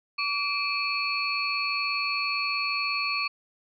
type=tone cluster; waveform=sine; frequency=1145 / 2367 / 2586 / 4391 Hz; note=D6 / D7 / E7 / C#8; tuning=-44 / +13 / -34 / -17 cents; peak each=-31 dBFS; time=0.18-3.28 s; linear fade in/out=10 ms; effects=none